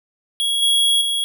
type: tone with level steps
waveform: square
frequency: 3322 Hz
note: G#7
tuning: in tune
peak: -18 / -14 / -19 dBFS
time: 0.4-1.24 s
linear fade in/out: 0 ms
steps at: 0.62 / 1.01 s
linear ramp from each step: 5 ms
effects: none